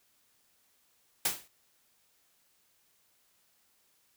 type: noise with exponential decay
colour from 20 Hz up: white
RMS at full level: -25 dBFS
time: 1.25-1.48 s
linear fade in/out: 5 ms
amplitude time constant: 49 ms
effects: white hiss -70 dBFS RMS until 4.16 s